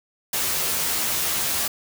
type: noise with comb filter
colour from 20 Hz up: white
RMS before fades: -24 dBFS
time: 0.33-1.68 s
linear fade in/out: 5 ms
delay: 13 ms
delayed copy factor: +0.75
effects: none